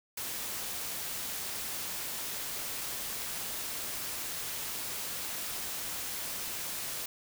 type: noise with amplitude modulation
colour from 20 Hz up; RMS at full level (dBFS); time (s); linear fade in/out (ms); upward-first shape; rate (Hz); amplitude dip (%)
white; -36; 0.17-7.06; 5; sine; 269; 30
effects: none